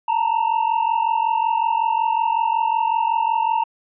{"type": "tone pair together", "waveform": "triangle", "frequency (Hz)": [889, 934.4], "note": ["A5", "A#5"], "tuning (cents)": [18, 4], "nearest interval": "minor second", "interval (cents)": 86, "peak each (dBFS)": -18, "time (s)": [0.08, 3.64], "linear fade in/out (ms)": 5, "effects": ["resampled to 8000 Hz"]}